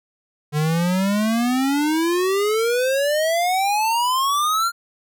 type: exponential sweep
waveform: square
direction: up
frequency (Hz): 146.83 to 1405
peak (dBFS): -18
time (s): 0.52-4.72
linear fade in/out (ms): 50
effects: none